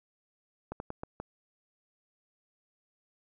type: slowing click train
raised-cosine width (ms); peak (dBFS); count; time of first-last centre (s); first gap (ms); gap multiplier
1; -23; 5; 0.72-1.2; 81; 1.27
effects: none